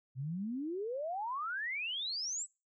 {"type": "exponential sweep", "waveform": "sine", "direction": "up", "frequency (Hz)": [123.47, 8090], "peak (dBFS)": -35, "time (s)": [0.15, 2.47], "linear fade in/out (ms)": 50, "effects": ["noise-tail reverb RT60 0.3 s tail -25 dB re dry"]}